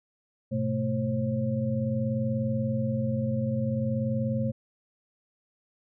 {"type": "tone cluster", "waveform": "sine", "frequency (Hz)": [105, 125.5, 221.8, 536], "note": ["G#2", "B2", "A3", "C5"], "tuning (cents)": [19, 28, 14, 42], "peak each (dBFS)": [-34, -29, -29, -33], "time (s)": [0.51, 4.52], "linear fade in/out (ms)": 20, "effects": []}